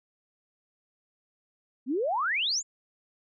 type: exponential sweep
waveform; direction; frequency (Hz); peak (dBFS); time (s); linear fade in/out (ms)
sine; up; 233.4 to 7500; -25; 1.86-2.63; 50
effects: none